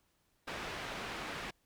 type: low-pass noise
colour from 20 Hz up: white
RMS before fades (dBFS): -42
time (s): 0.47-1.51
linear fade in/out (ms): 10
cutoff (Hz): 2300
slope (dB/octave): 12
effects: pink hiss -75 dBFS RMS until 1.65 s